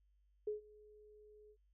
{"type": "tone with ADSR envelope", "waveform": "sine", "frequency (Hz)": 422.5, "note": "G#4", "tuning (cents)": 30, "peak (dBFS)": -35, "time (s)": [0.47, 1.57], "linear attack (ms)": 6, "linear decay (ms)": 130, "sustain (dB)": -24, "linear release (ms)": 67, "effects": ["added 50 Hz sine -70 dBFS peak until 1.73 s"]}